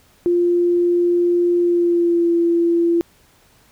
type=tone with pitch glide; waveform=sine; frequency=349.2 to 339.8 Hz; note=F4 to F4; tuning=0 to -47 cents; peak=-13 dBFS; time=0.26-3.01 s; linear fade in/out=0 ms; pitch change=-47 cents; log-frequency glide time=1.58-2.33 s; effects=pink hiss -54 dBFS RMS until 3.71 s